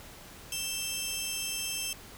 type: tone pair together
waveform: 15% pulse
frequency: 2652 / 3158 Hz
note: E7 / G7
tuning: +10 / +12 cents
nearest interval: minor third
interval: 302 cents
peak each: -28 dBFS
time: 0.52-1.93 s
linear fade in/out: 2 ms
effects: pink hiss -49 dBFS RMS until 2.17 s